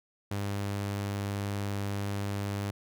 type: tone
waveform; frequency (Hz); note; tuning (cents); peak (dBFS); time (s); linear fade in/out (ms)
sawtooth; 100.6; G2; +45; -27; 0.31-2.71; 5
effects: none